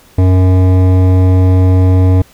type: tone with hard clipping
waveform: sine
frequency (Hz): 92.5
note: F#2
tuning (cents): 0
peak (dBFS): -7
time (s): 0.18-2.22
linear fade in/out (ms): 5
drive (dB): 14
effects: pink hiss -44 dBFS RMS until 2.33 s